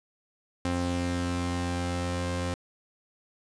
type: tone pair together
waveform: sawtooth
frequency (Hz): 87.9 / 263.4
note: F2 / C4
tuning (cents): +12 / +12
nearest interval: octave + perfect fifth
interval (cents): 1900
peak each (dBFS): -26 / -27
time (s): 0.65-2.54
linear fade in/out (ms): 0
effects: resampled to 22050 Hz